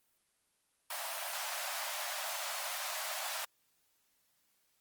pink high-pass noise, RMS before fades -39 dBFS, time 0.9-3.45 s, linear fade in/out 5 ms, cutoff 580 Hz, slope 96 dB/octave, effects white hiss -75 dBFS RMS until 4.8 s + Opus 32 kbps

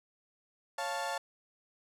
30% pulse chord, Db augmented, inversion none, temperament equal, 554.4 / 698.5 / 880 Hz, Db5 / F5 / A5, 0 / 0 / 0 cents, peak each -37 / -36 / -34 dBFS, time 0.78-1.18 s, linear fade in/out 5 ms, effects low-pass 11000 Hz 12 dB/octave

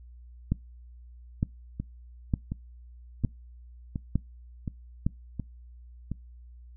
two click trains, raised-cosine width 5 ms, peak -12 / -19 dBFS, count 6 / 7, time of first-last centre 0.52-5.065 / 1.8-6.117 s, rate 1.1 / 1.39 Hz, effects noise-tail reverb RT60 0.2 s tail -24 dB re dry + added 60 Hz sine -46 dBFS peak until 6.76 s

